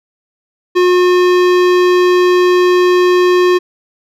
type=tone with hard clipping; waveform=sine; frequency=360 Hz; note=F#4; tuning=47 cents flat; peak=-9 dBFS; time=0.75-3.59 s; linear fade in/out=20 ms; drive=18 dB; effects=none